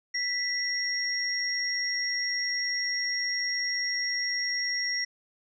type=tone pair together; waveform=sine; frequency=1975.5 / 5581 Hz; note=B6 / F8; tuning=0 / -2 cents; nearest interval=octave + tritone; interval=1798 cents; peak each=-30 / -29 dBFS; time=0.14-5.05 s; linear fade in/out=10 ms; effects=none